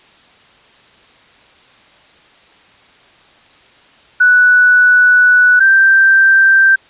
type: tone pair in turn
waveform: sine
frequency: 1480 / 1567.7 Hz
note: F#6 / G6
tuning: 0 / 0 cents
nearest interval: minor second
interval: 100 cents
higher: second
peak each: -5 dBFS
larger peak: neither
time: 4.2-5.6 / 5.6-6.76 s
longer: first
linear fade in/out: 10 ms
effects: white hiss -46 dBFS RMS until 6.89 s + resampled to 8000 Hz